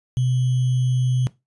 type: tone with sample-and-hold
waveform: sine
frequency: 126.6 Hz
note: B2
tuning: 43 cents sharp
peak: -17 dBFS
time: 0.17-1.27 s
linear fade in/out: 0 ms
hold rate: 3150 Hz
effects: noise-tail reverb RT60 0.2 s tail -17 dB re dry + resampled to 24000 Hz